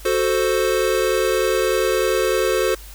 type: chord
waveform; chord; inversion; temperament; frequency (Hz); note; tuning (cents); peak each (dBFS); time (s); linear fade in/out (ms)
square; F# diminished; none; equal; 370 / 440 / 523.3; F#4 / A4 / C5; 0 / 0 / 0; -22; 0.05-2.75; 5
effects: added 50 Hz sine -37 dBFS peak until 2.94 s + white hiss -43 dBFS RMS until 2.94 s